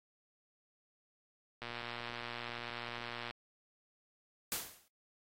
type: click train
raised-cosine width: 0.3 ms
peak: -26 dBFS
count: 202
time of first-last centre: 1.62-3.309 s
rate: 119 Hz
type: noise with exponential decay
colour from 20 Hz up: white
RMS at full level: -34 dBFS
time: 4.52-4.88 s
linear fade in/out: 0 ms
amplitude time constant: 78 ms
effects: AAC 48 kbps